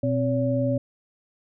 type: tone cluster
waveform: sine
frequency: 122.3 / 261.3 / 567 Hz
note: B2 / C4 / C#5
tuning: -16 / -2 / +39 cents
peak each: -25 dBFS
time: 0.03-0.78 s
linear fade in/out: 5 ms
effects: none